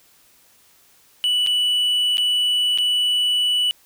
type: tone with dropouts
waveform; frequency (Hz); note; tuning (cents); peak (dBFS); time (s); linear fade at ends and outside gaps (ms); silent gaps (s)
triangle; 2960; F#7; 0; -15; 1.24-3.71; 0; 1.464-1.471 / 2.171-2.181 / 2.776-2.785
effects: white hiss -55 dBFS RMS until 3.85 s